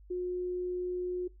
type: tone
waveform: sine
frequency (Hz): 360.4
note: F#4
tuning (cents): -45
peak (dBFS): -31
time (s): 0.1-1.28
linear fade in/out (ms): 10
effects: noise-tail reverb RT60 0.2 s tail -20 dB re dry + added 50 Hz sine -52 dBFS peak until 1.4 s